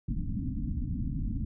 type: low-pass noise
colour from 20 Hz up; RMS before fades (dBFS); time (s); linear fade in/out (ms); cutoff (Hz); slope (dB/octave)
pink; -32; 0.08-1.45; 5; 290; 96
effects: none